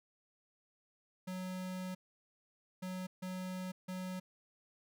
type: tone bursts at uneven times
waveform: square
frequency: 184.7 Hz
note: F#3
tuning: 3 cents flat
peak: -40 dBFS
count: 4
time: 1.27-1.95 / 2.82-3.07 / 3.22-3.72 / 3.88-4.2 s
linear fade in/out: 10 ms
effects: none